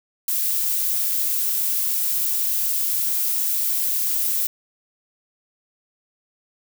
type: noise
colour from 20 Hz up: violet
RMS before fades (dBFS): -22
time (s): 0.28-4.47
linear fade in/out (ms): 2
effects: none